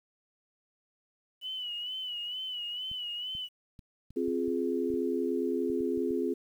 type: tone with vibrato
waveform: sine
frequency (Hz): 2960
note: F#7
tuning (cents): 0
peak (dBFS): -34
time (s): 1.41-3.49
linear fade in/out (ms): 50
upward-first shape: sine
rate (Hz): 2.2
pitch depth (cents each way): 63
type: clicks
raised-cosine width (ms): 5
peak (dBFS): -37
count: 12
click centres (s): 2.915 / 3.351 / 3.792 / 4.106 / 4.281 / 4.48 / 4.903 / 4.94 / 5.7 / 5.807 / 5.976 / 6.108
type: chord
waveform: sine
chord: F minor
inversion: second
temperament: just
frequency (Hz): 261.9 / 349.2 / 419.1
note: C4 / F4 / Ab4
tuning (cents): +2 / 0 / +16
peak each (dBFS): -32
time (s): 4.16-6.34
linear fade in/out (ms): 10
effects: 10-bit